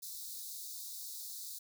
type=high-pass noise; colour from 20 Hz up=white; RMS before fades=-45 dBFS; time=0.02-1.59 s; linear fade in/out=10 ms; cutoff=3700 Hz; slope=96 dB/octave; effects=none